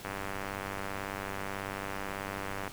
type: click train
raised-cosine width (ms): 0.5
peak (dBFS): -21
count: 259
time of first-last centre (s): 0.05-2.677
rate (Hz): 98.2
effects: pink hiss -47 dBFS RMS until 2.72 s